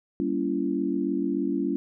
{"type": "chord", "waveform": "sine", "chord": "G diminished seventh", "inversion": "none", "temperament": "just", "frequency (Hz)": [196, 235.2, 282.2, 338.7], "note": ["G3", "Bb3", "Db4", "Fb4"], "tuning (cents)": [0, 16, 31, 47], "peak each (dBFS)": [-31, -32, -27, -29], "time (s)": [0.2, 1.76], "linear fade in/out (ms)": 0, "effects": []}